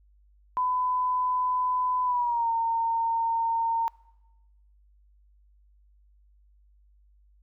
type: tone with pitch glide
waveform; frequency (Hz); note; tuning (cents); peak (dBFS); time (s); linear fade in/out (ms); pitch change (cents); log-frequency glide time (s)
sine; 1004 to 915.4; B5 to A#5; +28 to -32; -23; 0.57-3.88; 0; -160; 2.04-2.5
effects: noise-tail reverb RT60 1.0 s tail -23 dB re dry + added 50 Hz sine -57 dBFS peak until 7.42 s